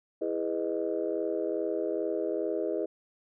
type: chord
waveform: sine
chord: E major seventh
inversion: none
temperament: just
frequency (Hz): 329.6 / 412 / 494.4 / 618.1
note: E4 / G#4 / B4 / D#5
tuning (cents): 0 / -14 / +2 / -12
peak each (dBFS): -33 / -32 / -34 / -34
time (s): 0.21-2.86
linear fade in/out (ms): 10
effects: tanh soft clip ceiling -18 dBFS